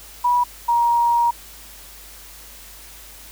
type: tone pair in turn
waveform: sine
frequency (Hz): 974 / 944.1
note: B5 / A#5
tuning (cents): -24 / +22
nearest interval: minor second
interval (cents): 54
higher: first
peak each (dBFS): -14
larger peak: neither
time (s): 0.24-0.44 / 0.68-1.31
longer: second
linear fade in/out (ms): 10
effects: added 50 Hz sine -46 dBFS peak until 3.31 s + white hiss -42 dBFS RMS until 3.31 s